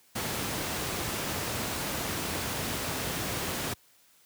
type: noise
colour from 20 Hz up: pink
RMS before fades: -32 dBFS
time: 0.15-3.74 s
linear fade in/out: 10 ms
effects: white hiss -62 dBFS RMS until 4.25 s + high-pass 80 Hz 12 dB/octave